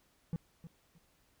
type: tone with echo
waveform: triangle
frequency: 165.2 Hz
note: E3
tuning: 4 cents sharp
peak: -30 dBFS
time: 0.33-0.36 s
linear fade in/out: 0 ms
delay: 310 ms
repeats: 2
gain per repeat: -13 dB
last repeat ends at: 0.98 s
effects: pink hiss -71 dBFS RMS until 1.4 s